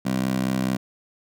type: tone with high-pass filter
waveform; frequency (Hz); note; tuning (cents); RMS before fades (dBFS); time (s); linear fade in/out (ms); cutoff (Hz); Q
15% pulse; 64.6; C2; -21; -24; 0.05-0.77; 10; 190; 1.8
effects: none